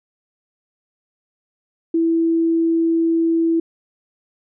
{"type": "tone", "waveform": "sine", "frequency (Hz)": 330, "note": "E4", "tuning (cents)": 2, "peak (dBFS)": -14, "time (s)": [1.94, 3.6], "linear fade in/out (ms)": 5, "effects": []}